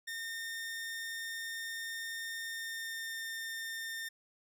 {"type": "tone with pitch glide", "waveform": "sawtooth", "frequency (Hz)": [1823, 1812.5], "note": ["A#6", "A#6"], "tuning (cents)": [-39, -49], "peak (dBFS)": -35, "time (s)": [0.07, 4.09], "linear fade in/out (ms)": 10, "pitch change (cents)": -10, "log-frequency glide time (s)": [2.42, 3.23], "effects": []}